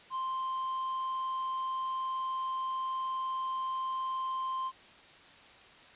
triangle tone, 1046.5 Hz, C6, in tune, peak -30 dBFS, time 0.1-4.72 s, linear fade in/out 50 ms, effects white hiss -55 dBFS RMS until 5.95 s + resampled to 8000 Hz

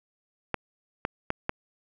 clicks, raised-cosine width 0.5 ms, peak -11 dBFS, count 4, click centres 0.543 / 1.051 / 1.304 / 1.494 s, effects none

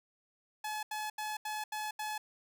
sawtooth tone bursts, 854 Hz, G#5, 48 cents sharp, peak -32 dBFS, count 6, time 0.64-2.18 s, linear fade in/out 5 ms, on 190 ms, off 80 ms, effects none

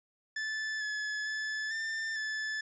45% pulse tone with pitch steps, 1746 / 1712 / 1732 / 1789 / 1738 Hz, A6 / A6 / A6 / A6 / A6, -14 / -48 / -28 / +28 / -22 cents, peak -33 dBFS, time 0.36-2.61 s, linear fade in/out 5 ms, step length 450 ms, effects resampled to 16000 Hz

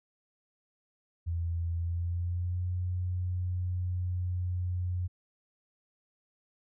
sine tone with pitch glide, 84.5 to 90.04 Hz, E2 to F#2, +43 to -47 cents, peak -29 dBFS, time 1.26-5.08 s, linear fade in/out 20 ms, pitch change +110 cents, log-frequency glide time 1.77-2.66 s, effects none

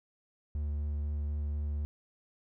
triangle tone with vibrato, 73.7 Hz, D2, 7 cents sharp, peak -29 dBFS, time 0.55-1.85 s, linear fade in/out 0 ms, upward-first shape square, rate 4 Hz, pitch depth 8 cents each way, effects none

